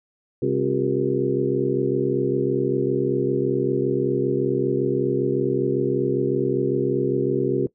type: harmonic tone with a mistuned harmonic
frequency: 67.3 Hz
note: C2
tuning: 49 cents sharp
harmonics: 2 / 3 / 4 / 5 / 6 / 7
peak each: -27 / -32 / -26 / -23 / -25 / -28 dBFS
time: 0.42-7.67 s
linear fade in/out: 5 ms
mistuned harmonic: 5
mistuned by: +110 cents
effects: noise-tail reverb RT60 0.1 s tail -18 dB re dry